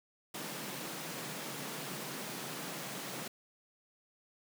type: high-pass noise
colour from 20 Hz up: pink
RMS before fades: -42 dBFS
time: 0.34-3.28 s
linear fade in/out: 5 ms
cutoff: 130 Hz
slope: 96 dB/octave
effects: none